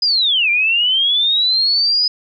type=linear two-way sweep; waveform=sine; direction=down then up; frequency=5020 to 2349 to 5020 Hz; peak=-12 dBFS; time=0.02-2.08 s; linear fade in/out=5 ms; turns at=0.5 s; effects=none